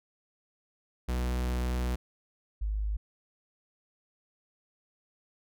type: tone pair in turn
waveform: 45% pulse / sine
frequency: 61.74 / 51.92 Hz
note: B1 / G#1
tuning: 0 / 0 cents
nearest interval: minor third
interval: 300 cents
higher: first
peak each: -28 / -28 dBFS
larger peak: neither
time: 1.08-1.96 / 2.61-2.97 s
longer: first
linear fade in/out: 10 ms
effects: none